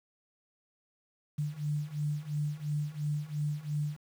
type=beating tone pair; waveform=sine; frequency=146.83 / 149.73 Hz; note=D3 / D3; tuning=0 / +34 cents; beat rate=2.9 Hz; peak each=-35 / -33 dBFS; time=1.38-3.97 s; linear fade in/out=10 ms; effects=9-bit